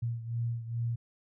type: beating tone pair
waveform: sine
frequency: 116.54 / 118.94 Hz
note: A#2 / A#2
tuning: 0 / +35 cents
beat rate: 2.4 Hz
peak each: -32 / -37 dBFS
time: 0.02-0.96 s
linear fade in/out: 10 ms
effects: none